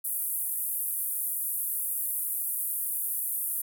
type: band-pass noise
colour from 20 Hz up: pink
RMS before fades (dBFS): -31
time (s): 0.04-3.62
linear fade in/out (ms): 10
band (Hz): 10000 to 16000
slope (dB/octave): 48
effects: none